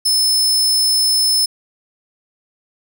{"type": "tone", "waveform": "sawtooth", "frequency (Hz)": 5240, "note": "E8", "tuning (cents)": -11, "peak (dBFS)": -10, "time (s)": [0.05, 1.46], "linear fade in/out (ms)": 10, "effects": []}